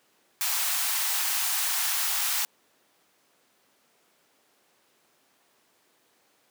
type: high-pass noise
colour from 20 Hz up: white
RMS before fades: -27 dBFS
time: 0.41-2.45 s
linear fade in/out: 0 ms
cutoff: 720 Hz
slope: 48 dB/octave
effects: pink hiss -65 dBFS RMS until 6.5 s + high-pass 300 Hz 12 dB/octave